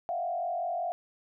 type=tone with frequency modulation; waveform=sine; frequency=698.5 Hz; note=F5; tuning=in tune; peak=-29 dBFS; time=0.09-0.92 s; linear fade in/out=0 ms; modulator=45.2 Hz; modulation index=1; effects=none